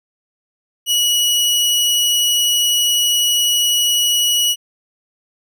sawtooth tone, 2922 Hz, F#7, 22 cents flat, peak -10 dBFS, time 0.86-4.56 s, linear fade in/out 50 ms, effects none

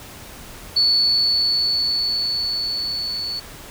sine tone with level ramp, 4444 Hz, C#8, 4 cents sharp, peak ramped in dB -13 to -24 dBFS, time 0.76-3.4 s, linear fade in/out 10 ms, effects pink hiss -39 dBFS RMS until 3.7 s

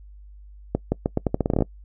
accelerating click train, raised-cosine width 2 ms, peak -7 dBFS, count 14, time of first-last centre 0.75-1.623 s, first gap 170 ms, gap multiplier 0.82, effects noise-tail reverb RT60 0.1 s tail -23 dB re dry + added 50 Hz sine -42 dBFS peak until 1.84 s

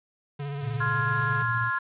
square tone with vibrato, 142.1 Hz, C#3, 43 cents sharp, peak -32 dBFS, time 0.39-1.43 s, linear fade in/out 10 ms, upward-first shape sine, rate 16 Hz, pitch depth 35 cents each way
sine tone with tremolo, 117 Hz, A#2, 7 cents sharp, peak -27 dBFS, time 0.61-1.71 s, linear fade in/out 50 ms, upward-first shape square, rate 16 Hz, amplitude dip 35%
sine chord, F minor, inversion second, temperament just, 1047.7 / 1396.9 / 1676.3 Hz, C6 / F6 / Ab6, +2 / 0 / +16 cents, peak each -29 dBFS, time 0.8-1.79 s, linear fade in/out 10 ms
effects resampled to 8000 Hz + 8-bit

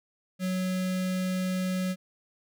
square tone with notch filter, 185 Hz, F#3, in tune, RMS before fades -29 dBFS, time 0.39-1.96 s, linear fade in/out 50 ms, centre 940 Hz, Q 1.9, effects none

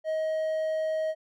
triangle tone, 631 Hz, D#5, 24 cents sharp, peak -24 dBFS, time 0.04-1.15 s, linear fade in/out 50 ms, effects none

